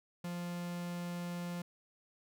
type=tone; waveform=45% pulse; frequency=174.61 Hz; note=F3; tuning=in tune; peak=-38 dBFS; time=0.24-1.62 s; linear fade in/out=5 ms; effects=none